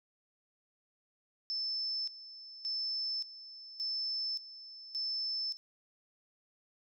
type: tone with tremolo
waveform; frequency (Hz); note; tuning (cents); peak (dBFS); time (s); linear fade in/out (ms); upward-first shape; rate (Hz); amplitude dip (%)
sine; 5274; E8; 0; -33; 1.5-5.57; 0; square; 0.87; 80
effects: none